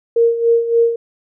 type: tone with tremolo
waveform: sine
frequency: 464.7 Hz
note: A#4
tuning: 5 cents flat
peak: -8 dBFS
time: 0.16-0.96 s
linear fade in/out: 5 ms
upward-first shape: sine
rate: 3.5 Hz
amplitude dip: 70%
effects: none